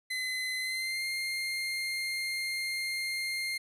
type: tone with pitch glide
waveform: 30% pulse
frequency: 2034 to 2115 Hz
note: C7 to C7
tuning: -50 to +18 cents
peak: -29 dBFS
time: 0.1-3.58 s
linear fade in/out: 10 ms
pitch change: +68 cents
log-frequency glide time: 0.59-1.05 s
effects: resampled to 32000 Hz